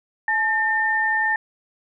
sine tone pair together, 860 / 1805.5 Hz, A5 / A6, -40 / +44 cents, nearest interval octave + minor second, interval 1284 cents, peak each -24 / -19 dBFS, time 0.28-1.36 s, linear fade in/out 2 ms, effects none

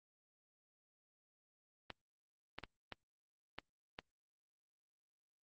clicks, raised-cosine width 0.3 ms, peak -28 dBFS, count 6, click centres 1.903 / 2.586 / 2.637 / 2.923 / 3.586 / 3.989 s, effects Opus 24 kbps

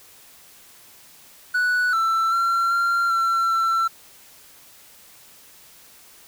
triangle tone with pitch steps, 1478 / 1334 / 1364 / 1381 / 1353 / 1344 Hz, F#6 / E6 / F6 / F6 / E6 / E6, -2 / +20 / -41 / -20 / +45 / +33 cents, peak -16 dBFS, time 1.54-3.88 s, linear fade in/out 10 ms, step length 390 ms, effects white hiss -49 dBFS RMS until 6.27 s

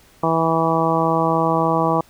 harmonic tone, 163.3 Hz, E3, 16 cents flat, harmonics 1 / 2 / 3 / 4 / 5 / 6 / 7, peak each -23 / -23 / -23 / -23 / -23 / -23 / -23 dBFS, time 0.23-2.01 s, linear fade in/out 5 ms, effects pink hiss -52 dBFS RMS until 2.09 s

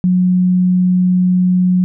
sine tone, 181.9 Hz, F#3, 29 cents flat, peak -9 dBFS, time 0.04-1.84 s, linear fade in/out 0 ms, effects none

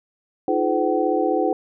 sine tone cluster, 311.6 / 347.5 / 425.7 / 509 / 758 Hz, D#4 / F4 / G#4 / C5 / F#5, +3 / -9 / +43 / -48 / +42 cents, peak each -24 dBFS, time 0.48-1.53 s, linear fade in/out 2 ms, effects none

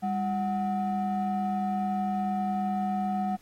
triangle ring-modulated tone, 270 Hz, C#4, 45 cents flat, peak -21 dBFS, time 0.02-3.37 s, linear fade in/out 20 ms, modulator 470 Hz, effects pink hiss -61 dBFS RMS until 3.41 s + AAC 48 kbps

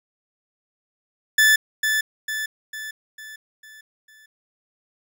40% pulse tone with echo, 1746 Hz, A6, 14 cents flat, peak -12 dBFS, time 1.38-1.56 s, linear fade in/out 5 ms, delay 450 ms, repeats 6, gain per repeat -6 dB, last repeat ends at 4.26 s, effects none

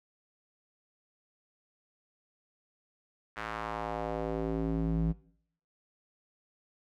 square tone with band-pass filter sweep, 55 Hz, A1, in tune, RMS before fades -33 dBFS, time 3.36-5.13 s, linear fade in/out 20 ms, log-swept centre 1600 to 160 Hz, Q 1.6, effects noise-tail reverb RT60 0.6 s tail -19 dB re dry

